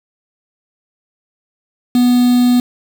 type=tone with quantisation; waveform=triangle; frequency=246 Hz; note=B3; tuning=7 cents flat; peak=-6 dBFS; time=1.95-2.6 s; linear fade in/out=2 ms; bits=4; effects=none